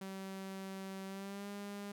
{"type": "tone with pitch glide", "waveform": "sawtooth", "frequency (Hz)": [192.3, 202.3], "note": ["G3", "G#3"], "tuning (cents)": [-33, -45], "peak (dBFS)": -39, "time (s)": [0.01, 1.92], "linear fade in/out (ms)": 5, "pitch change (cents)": 88, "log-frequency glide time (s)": [1.06, 1.48], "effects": []}